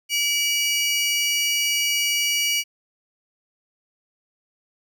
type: tone pair together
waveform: 25% pulse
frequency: 2301 / 2899 Hz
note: D7 / F#7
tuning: -36 / -36 cents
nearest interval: major third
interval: 400 cents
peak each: -19 / -19 dBFS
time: 0.09-2.64 s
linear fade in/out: 50 ms
effects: none